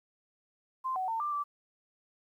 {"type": "tone with pitch steps", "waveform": "sine", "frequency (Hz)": [1042, 749, 903, 1185, 1164], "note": ["C6", "F#5", "A5", "D6", "D6"], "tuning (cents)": [-7, 21, 45, 15, -16], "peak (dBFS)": -30, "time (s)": [0.84, 1.44], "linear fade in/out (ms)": 20, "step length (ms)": 120, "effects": ["11-bit"]}